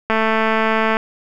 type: click train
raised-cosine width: 0.5 ms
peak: -3 dBFS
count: 193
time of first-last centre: 0.1-0.969 s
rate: 221 Hz
effects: none